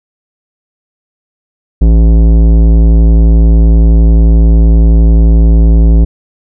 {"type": "tone with tanh clipping", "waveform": "sine", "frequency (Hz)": 55.5, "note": "A1", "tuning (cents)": 16, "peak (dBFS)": -4, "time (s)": [1.81, 6.05], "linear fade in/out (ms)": 10, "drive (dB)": 15, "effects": []}